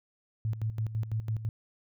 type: tone with tremolo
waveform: sine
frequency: 110.1 Hz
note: A2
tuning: 2 cents sharp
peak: -27 dBFS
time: 0.45-1.49 s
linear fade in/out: 0 ms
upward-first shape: square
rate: 6 Hz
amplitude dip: 70%
effects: none